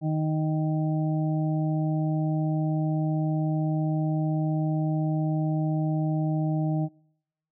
harmonic tone, 155.7 Hz, D#3, 2 cents sharp, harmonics 1 / 2 / 4 / 5, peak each -24 / -30 / -36 / -38 dBFS, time 0.01-6.89 s, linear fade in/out 50 ms, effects noise-tail reverb RT60 0.8 s tail -26 dB re dry

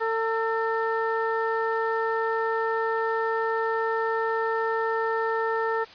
harmonic tone with a mistuned harmonic, 450 Hz, A4, 39 cents sharp, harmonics 1 / 2 / 3 / 4, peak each -26 / -29 / -31 / -32 dBFS, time 0-5.85 s, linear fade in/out 20 ms, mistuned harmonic 3, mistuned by -21 cents, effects white hiss -47 dBFS RMS until 5.94 s + resampled to 11025 Hz

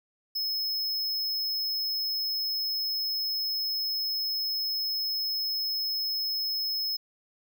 square tone, 5180 Hz, E8, 31 cents flat, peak -28 dBFS, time 0.35-6.97 s, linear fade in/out 10 ms, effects none

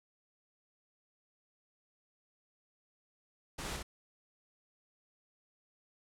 pink noise with echo, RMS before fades -41 dBFS, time 3.58-3.77 s, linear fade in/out 10 ms, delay 60 ms, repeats 1, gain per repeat -2 dB, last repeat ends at 3.83 s, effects low-pass 10000 Hz 12 dB/octave

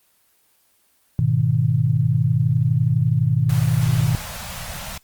sine chord, G# minor, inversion none, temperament equal, 103.83 / 123.47 / 155.56 Hz, G#2 / B2 / D#3, 0 / 0 / 0 cents, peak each -22 / -18 / -20 dBFS, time 1.19-4.15 s, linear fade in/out 0 ms
pink band-stop noise, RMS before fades -32 dBFS, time 3.49-4.98 s, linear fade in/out 5 ms, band 210 to 550 Hz, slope 48 dB/octave
effects white hiss -61 dBFS RMS until 5.03 s + Opus 24 kbps

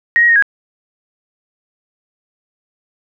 sine tone with pitch steps, 1877 / 1894 / 1857 / 1645 Hz, A#6 / A#6 / A#6 / G#6, +11 / +27 / -7 / -17 cents, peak -7 dBFS, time 0.16-0.424 s, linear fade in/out 0 ms, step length 66 ms, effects none

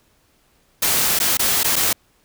white noise with dropouts, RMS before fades -18 dBFS, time 0.82-1.93 s, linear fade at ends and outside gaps 5 ms, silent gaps 1.19-1.2 / 1.372-1.393 / 1.633-1.643 / 1.758-1.763 s, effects pink hiss -60 dBFS RMS until 2.24 s

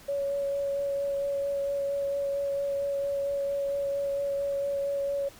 sine tone with vibrato, 560 Hz, C#5, 18 cents sharp, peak -26 dBFS, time 0.08-5.29 s, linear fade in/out 10 ms, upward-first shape sine, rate 4.4 Hz, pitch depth 11 cents each way, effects pink hiss -51 dBFS RMS until 5.39 s + MP3 96 kbps

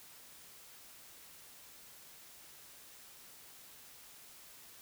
silence, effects white hiss -56 dBFS RMS until 4.81 s

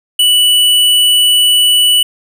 square tone, 2960 Hz, F#7, in tune, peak -7 dBFS, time 0.19-2.03 s, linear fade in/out 5 ms, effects none

